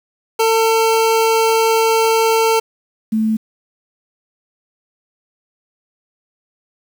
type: tone pair in turn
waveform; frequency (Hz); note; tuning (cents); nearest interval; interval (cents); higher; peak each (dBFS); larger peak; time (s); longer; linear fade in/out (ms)
25% pulse / sine; 449.1 / 219.4; A4 / A3; +35 / -5; octave; 1240; first; -8 / -13; first; 0.39-2.6 / 3.12-3.37; first; 10
effects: 7-bit